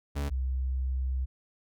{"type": "tone pair in turn", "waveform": ["40% pulse", "sine"], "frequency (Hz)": [71.2, 64.85], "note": ["C#2", "C2"], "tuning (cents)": [47, -15], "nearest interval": "major second", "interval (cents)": 162, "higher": "first", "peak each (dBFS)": [-28, -27], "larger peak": "second", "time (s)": [[0.15, 0.3], [0.3, 1.26]], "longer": "second", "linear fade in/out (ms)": 20, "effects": []}